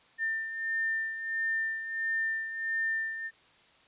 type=beating tone pair; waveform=sine; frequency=1800 / 1801.5 Hz; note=A6 / A6; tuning=+39 / +40 cents; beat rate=1.5 Hz; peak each=-30 / -37 dBFS; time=0.18-3.31 s; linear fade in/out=50 ms; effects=white hiss -61 dBFS RMS until 3.87 s + resampled to 8000 Hz